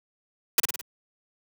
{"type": "noise with echo", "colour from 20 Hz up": "white", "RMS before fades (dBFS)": -18, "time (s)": [0.58, 0.6], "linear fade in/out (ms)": 2, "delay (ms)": 53, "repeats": 4, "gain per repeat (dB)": -5, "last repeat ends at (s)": 0.812, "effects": ["high-pass 150 Hz 12 dB/octave"]}